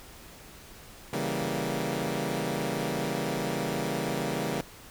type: chord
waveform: 15% pulse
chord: C# diminished seventh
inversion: none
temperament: equal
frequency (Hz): 138.59 / 164.81 / 196 / 233.1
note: C#3 / E3 / G3 / Bb3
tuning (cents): 0 / 0 / 0 / 0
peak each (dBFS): -28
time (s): 1.13-4.61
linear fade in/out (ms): 2
effects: pink hiss -49 dBFS RMS until 4.9 s